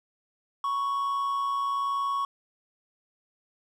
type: tone pair together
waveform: triangle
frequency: 988.9 / 1110 Hz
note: B5 / C#6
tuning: +2 / +2 cents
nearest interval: major second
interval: 200 cents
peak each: -36 / -24 dBFS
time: 0.64-2.25 s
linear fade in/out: 2 ms
effects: none